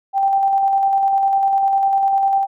sine tone with tremolo, 784 Hz, G5, in tune, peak -12 dBFS, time 0.13-2.47 s, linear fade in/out 50 ms, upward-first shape square, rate 10 Hz, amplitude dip 25%, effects none

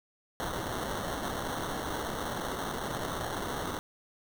blue noise with sample-and-hold, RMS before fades -35 dBFS, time 0.4-3.79 s, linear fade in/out 0 ms, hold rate 2450 Hz, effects none

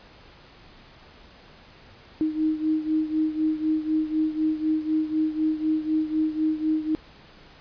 sine beating tone pair, 311.1 / 315.1 Hz, D#4 / D#4, 0 / +22 cents, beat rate 4 Hz, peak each -23 / -27 dBFS, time 2.21-6.95 s, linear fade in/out 0 ms, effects pink hiss -50 dBFS RMS until 7.6 s + resampled to 11025 Hz

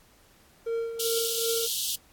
triangle tone with tremolo, 459.6 Hz, A#4, 25 cents flat, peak -24 dBFS, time 0.66-1.67 s, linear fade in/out 10 ms, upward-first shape sine, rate 2.6 Hz, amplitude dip 60%
pink high-pass noise, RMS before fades -30 dBFS, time 0.99-1.96 s, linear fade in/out 10 ms, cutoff 2900 Hz, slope 96 dB/octave
effects pink hiss -59 dBFS RMS until 2.12 s + AAC 64 kbps

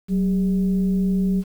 sine tone with frequency modulation, 188.3 Hz, F#3, 31 cents sharp, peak -17 dBFS, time 0.08-1.44 s, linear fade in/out 50 ms, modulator 217 Hz, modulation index 0.36, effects 8-bit

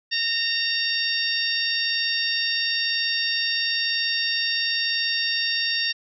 harmonic tone, 921 Hz, A#5, 21 cents flat, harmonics 2 / 3 / 4 / 5 / 6, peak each -28 / -28 / -28 / -28 / -28 dBFS, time 0.11-5.93 s, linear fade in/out 20 ms, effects none

